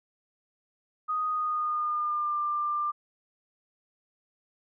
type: tone with pitch glide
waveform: sine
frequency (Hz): 1244.5 to 1190.4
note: D#6 to D6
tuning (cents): 0 to +23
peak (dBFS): -26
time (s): 1.08-2.92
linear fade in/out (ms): 20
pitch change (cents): -77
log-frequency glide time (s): 1.28-2.39
effects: none